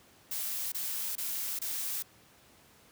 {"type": "noise bursts", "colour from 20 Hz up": "blue", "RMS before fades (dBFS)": -35, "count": 4, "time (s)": [0.31, 2.025], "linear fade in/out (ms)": 5, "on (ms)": 410, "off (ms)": 25, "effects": ["pink hiss -60 dBFS RMS until 2.91 s", "high-pass 80 Hz 12 dB/octave"]}